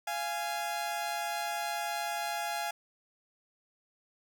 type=tone pair together; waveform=sawtooth; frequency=691.6 / 830.6 Hz; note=F5 / G#5; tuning=-17 / 0 cents; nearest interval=minor third; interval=317 cents; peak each=-32 / -31 dBFS; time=0.07-2.71 s; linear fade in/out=5 ms; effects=none